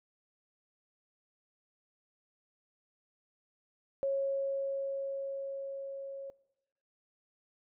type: tone with level ramp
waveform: sine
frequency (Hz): 548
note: C#5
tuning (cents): -20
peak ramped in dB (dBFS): -28 to -40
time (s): 4.03-6.3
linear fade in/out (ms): 0
effects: noise-tail reverb RT60 1.0 s tail -22 dB re dry